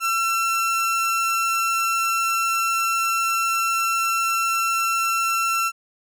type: tone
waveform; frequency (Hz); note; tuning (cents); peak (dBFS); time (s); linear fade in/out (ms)
30% pulse; 1348; E6; +38; -17; 0-5.72; 50
effects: none